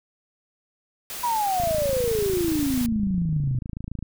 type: noise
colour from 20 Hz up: white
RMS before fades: -34 dBFS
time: 1.1-2.86 s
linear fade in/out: 0 ms
type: exponential sweep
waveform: sine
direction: down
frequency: 987.8 to 123.47 Hz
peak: -21 dBFS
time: 1.23-3.59 s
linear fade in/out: 10 ms
type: click train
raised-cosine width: 5 ms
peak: -20 dBFS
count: 67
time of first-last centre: 1.6-4.026 s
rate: 27.2 Hz
effects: none